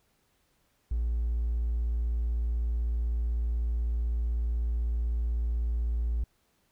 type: tone with hard clipping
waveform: triangle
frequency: 58 Hz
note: A#1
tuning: 8 cents flat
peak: -26 dBFS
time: 0.91-6.24 s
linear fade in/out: 5 ms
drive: 3 dB
effects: pink hiss -71 dBFS RMS until 6.71 s